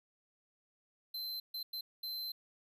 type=tone bursts at uneven times; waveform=square; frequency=4090 Hz; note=C8; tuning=40 cents flat; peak=-39 dBFS; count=4; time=1.14-1.4 / 1.54-1.63 / 1.73-1.81 / 2.03-2.32 s; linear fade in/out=5 ms; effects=none